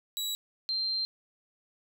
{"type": "tone pair in turn", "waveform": ["sawtooth", "sine"], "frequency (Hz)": [3900, 4155], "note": ["B7", "C8"], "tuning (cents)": [-23, -13], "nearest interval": "minor second", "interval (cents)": 110, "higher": "second", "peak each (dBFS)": -28, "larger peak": "neither", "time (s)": [[0.17, 0.35], [0.69, 1.05]], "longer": "second", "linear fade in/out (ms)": 0, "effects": []}